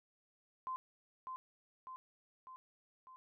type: tone with echo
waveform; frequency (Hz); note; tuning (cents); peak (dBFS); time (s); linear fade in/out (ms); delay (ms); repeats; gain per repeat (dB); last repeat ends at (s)
sine; 1036; C6; -17; -38; 0.67-0.76; 0; 600; 4; -4; 3.16
effects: none